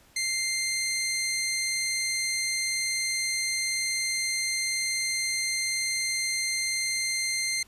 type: tone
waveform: 15% pulse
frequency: 2093 Hz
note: C7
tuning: in tune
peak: -20 dBFS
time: 0.16-7.63 s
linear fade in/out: 5 ms
effects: pink hiss -58 dBFS RMS until 7.67 s + resampled to 32000 Hz